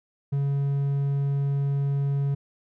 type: tone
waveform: triangle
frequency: 140 Hz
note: C#3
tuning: 18 cents sharp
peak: -20 dBFS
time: 0.32-2.35 s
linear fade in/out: 10 ms
effects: none